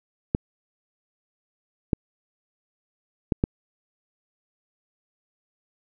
clicks, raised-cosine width 3 ms, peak -7 dBFS, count 4, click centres 0.349 / 1.932 / 3.322 / 3.439 s, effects none

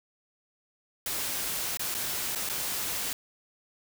white noise with dropouts, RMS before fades -32 dBFS, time 1.06-3.13 s, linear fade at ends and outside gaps 2 ms, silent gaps 1.772-1.794 / 1.943-1.948 / 2.351-2.357 / 2.491-2.497 s, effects none

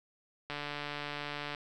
click train, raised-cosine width 0.3 ms, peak -22 dBFS, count 154, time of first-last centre 0.5-1.548 s, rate 146 Hz, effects none

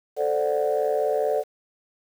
sine chord, D dominant seventh, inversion second, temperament equal with one note detuned, 440 / 523.3 / 587.3 / 737.4 Hz, A4 / C5 / D5 / F#5, 0 / 0 / 0 / -6 cents, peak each -24 / -27 / -24 / -28 dBFS, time 0.16-1.44 s, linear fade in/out 50 ms, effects tanh soft clip ceiling -13 dBFS + 8-bit

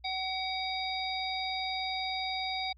harmonic tone with a mistuned harmonic, 755 Hz, F#5, 35 cents sharp, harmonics 1 / 3 / 5 / 6, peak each -35 / -38 / -37 / -40 dBFS, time 0.04-2.73 s, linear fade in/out 10 ms, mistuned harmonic 6, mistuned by +90 cents, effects added 60 Hz sine -55 dBFS peak until 2.77 s

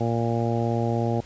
harmonic tone, 116.54 Hz, A#2, in tune, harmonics 1 / 2 / 3 / 4 / 5 / 6 / 7, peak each -25 / -28 / -30 / -31 / -32 / -33 / -33 dBFS, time 0-1.21 s, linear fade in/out 10 ms, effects pink hiss -48 dBFS RMS until 1.25 s + resampled to 16000 Hz

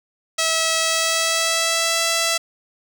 5% pulse tone with pitch glide, 649 to 664.6 Hz, E5 to E5, -27 to +14 cents, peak -6 dBFS, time 0.38-2.38 s, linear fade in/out 10 ms, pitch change +41 cents, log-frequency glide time 0.8-2.05 s, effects none

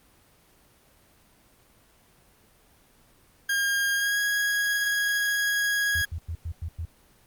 40% pulse tone with pitch glide, 1618 to 1653 Hz, G#6 to G#6, -46 to -9 cents, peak -22 dBFS, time 3.49-6.05 s, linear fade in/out 5 ms, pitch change +37 cents, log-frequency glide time 3.95-4.18 s
sine tone bursts, 82.41 Hz, E2, in tune, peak -29 dBFS, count 6, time 5.95-6.853 s, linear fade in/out 5 ms, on 68 ms, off 99 ms
effects pink hiss -59 dBFS RMS until 7.26 s + Opus 24 kbps

